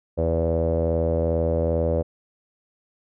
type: tone with low-pass filter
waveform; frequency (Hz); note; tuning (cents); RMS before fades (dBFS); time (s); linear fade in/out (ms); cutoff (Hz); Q
sawtooth; 82.41; E2; 0; -22; 0.17-2.03; 20; 540; 9.5
effects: none